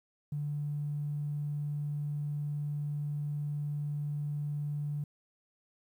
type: tone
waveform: triangle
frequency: 146.83 Hz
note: D3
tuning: in tune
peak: -28 dBFS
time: 0.32-5.04 s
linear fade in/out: 5 ms
effects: tanh soft clip ceiling -30 dBFS + 11-bit